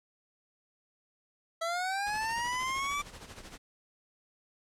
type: linear sweep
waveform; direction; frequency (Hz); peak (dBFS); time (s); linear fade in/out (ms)
25% pulse; up; 653 to 1173; -27; 1.61-3.02; 10
type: noise with tremolo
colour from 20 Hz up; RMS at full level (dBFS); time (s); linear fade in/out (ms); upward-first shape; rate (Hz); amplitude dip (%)
pink; -45; 2.06-3.58; 10; sine; 13; 65
effects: low-pass 9000 Hz 12 dB/octave